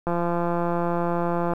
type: click train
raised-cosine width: 1 ms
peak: -12 dBFS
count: 253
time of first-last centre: 0.07-1.535 s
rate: 172 Hz
effects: 9-bit